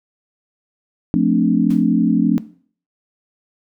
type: chord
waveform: sine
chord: D minor seventh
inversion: first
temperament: equal with one note detuned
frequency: 176.75 / 220 / 261.6 / 293.7 Hz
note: F3 / A3 / C4 / D4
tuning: +21 / 0 / 0 / 0 cents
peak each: -18 dBFS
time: 1.14-2.38 s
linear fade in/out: 0 ms
type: noise with exponential decay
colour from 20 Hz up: pink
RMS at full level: -37 dBFS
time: 1.7-1.93 s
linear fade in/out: 5 ms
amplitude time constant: 48 ms
effects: noise-tail reverb RT60 0.5 s tail -18 dB re dry